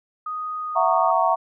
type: tone with pitch glide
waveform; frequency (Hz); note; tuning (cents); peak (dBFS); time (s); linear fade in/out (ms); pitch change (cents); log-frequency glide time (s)
sine; 1244.5 to 1217.5; D#6 to D#6; 0 to -38; -26; 0.26-1.11; 5; -38; 0.6-0.99
type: chord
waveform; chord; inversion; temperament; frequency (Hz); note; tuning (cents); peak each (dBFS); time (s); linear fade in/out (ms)
sine; F# dominant seventh; third; just; 666 / 740 / 925 / 1110; E5 / F#5 / A#5 / C#6; +18 / 0 / -14 / +2; -22; 0.75-1.36; 20
effects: none